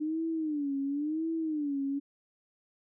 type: tone with vibrato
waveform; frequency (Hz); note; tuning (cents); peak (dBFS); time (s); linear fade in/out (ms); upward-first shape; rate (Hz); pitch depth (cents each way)
sine; 300; D4; +37; -29; 0-2; 20; sine; 0.95; 150
effects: none